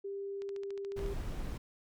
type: tone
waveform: sine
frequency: 396.8 Hz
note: G4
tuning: 21 cents sharp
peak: -37 dBFS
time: 0.04-1.14 s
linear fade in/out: 10 ms
type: click train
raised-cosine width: 0.2 ms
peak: -35 dBFS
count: 10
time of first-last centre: 0.42-1.063 s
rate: 14 Hz
type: noise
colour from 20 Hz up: brown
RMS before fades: -38 dBFS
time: 0.96-1.58 s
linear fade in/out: 10 ms
effects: none